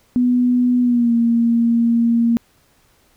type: tone with pitch glide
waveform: sine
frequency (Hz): 246.9 to 233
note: B3 to A#3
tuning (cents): 0 to -1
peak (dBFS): -12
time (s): 0.16-2.37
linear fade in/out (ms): 0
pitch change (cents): -101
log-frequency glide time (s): 0.81-1.13
effects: pink hiss -57 dBFS RMS until 3.16 s